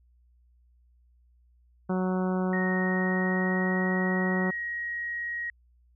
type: harmonic tone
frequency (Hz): 185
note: F#3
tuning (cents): 0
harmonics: 1 / 2 / 3 / 4 / 5 / 6 / 7 / 8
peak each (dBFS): -26 / -32 / -36 / -38 / -40 / -42 / -43 / -44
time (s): 1.89-4.51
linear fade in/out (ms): 10
type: tone with pitch glide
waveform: sine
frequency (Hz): 1864.7 to 1891.8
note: A#6 to A#6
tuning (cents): 0 to +25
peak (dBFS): -30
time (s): 2.53-5.5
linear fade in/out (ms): 2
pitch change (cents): +25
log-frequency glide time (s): 2.75-3.94
effects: added 60 Hz sine -59 dBFS peak until 5.95 s

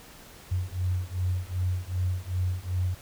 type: beating tone pair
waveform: sine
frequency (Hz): 89.8 / 92.4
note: F2 / F#2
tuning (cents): +49 / -2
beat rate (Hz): 2.6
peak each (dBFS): -29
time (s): 0.51-2.95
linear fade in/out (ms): 10
effects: pink hiss -49 dBFS RMS until 3.01 s

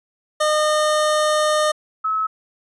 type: tone pair in turn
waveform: 25% pulse / sine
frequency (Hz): 610 / 1292.5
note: D#5 / E6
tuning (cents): -34 / -34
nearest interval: octave + minor second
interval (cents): 1300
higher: second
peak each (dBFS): -12 / -18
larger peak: first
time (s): 0.4-1.72 / 2.04-2.27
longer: first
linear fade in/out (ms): 10
effects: resampled to 24000 Hz

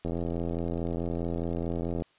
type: click train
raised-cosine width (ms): 2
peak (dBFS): -19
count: 168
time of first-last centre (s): 0.05-2.022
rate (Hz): 84.7
effects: white hiss -64 dBFS RMS until 2.18 s + resampled to 8000 Hz

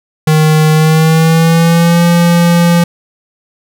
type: tone with pitch glide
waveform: square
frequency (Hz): 155.56 to 171.61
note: D#3 to F3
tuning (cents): 0 to -30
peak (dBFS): -6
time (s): 0.27-2.84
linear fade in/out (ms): 5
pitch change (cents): +170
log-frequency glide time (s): 0.72-2.03
effects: none

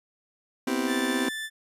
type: chord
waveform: 40% pulse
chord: C major seventh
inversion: third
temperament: just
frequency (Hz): 245.3 / 261.6 / 327 / 392.4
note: B3 / C4 / E4 / G4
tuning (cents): -12 / 0 / -14 / +2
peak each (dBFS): -31 / -27 / -32 / -32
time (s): 0.67-1.29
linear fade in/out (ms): 5
type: tone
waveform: 30% pulse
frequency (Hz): 1760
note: A6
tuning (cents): 0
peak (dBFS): -29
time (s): 0.86-1.5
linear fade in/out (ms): 50
effects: resampled to 32000 Hz

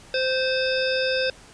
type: harmonic tone with a mistuned harmonic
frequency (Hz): 520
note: C5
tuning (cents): -11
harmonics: 1 / 3 / 5 / 7 / 9 / 10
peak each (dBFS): -23 / -28 / -30 / -31 / -33 / -33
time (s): 0.14-1.3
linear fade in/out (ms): 2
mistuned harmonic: 9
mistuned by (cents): +40
effects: pink hiss -48 dBFS RMS until 1.53 s + resampled to 22050 Hz

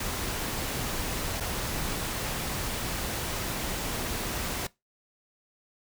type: noise with dropouts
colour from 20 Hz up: pink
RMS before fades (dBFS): -32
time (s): 0-4.67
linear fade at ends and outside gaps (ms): 5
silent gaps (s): 1.401-1.405
effects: noise-tail reverb RT60 0.2 s tail -21 dB re dry

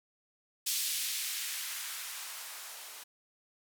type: noise with band-pass filter sweep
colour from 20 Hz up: violet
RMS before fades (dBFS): -38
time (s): 0.66-3.04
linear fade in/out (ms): 10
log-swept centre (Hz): 3700 to 570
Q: 0.99
effects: none

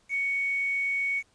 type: tone with quantisation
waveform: sine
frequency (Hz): 2228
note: C#7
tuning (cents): +8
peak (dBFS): -25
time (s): 0.09-1.23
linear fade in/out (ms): 50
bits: 8
effects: pink hiss -65 dBFS RMS until 1.34 s + resampled to 22050 Hz

